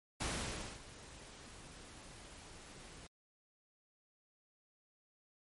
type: noise with ADSR envelope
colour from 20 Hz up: pink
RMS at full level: -37 dBFS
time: 0.2-3.07 s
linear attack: 12 ms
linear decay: 580 ms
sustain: -17 dB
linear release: 5 ms
effects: MP3 48 kbps